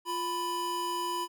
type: tone pair together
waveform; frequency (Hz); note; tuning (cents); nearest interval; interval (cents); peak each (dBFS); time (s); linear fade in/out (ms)
square; 350.7 / 992; F4 / B5; +7 / +7; octave + tritone; 1800; -38 / -32; 0.05-1.28; 50
effects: none